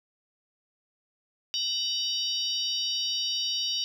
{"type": "harmonic tone with a mistuned harmonic", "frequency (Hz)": 932.3, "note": "A#5", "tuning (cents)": 0, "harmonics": [3, 4, 5, 6], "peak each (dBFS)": [-31, -32, -33, -34], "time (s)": [1.54, 3.84], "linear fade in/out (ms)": 0, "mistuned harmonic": 3, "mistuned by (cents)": 110, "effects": ["9-bit"]}